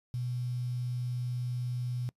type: tone with quantisation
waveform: sine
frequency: 123.47 Hz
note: B2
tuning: in tune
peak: -31 dBFS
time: 0.14-2.09 s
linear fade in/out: 0 ms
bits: 9
effects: noise-tail reverb RT60 0.1 s tail -23 dB re dry + resampled to 32000 Hz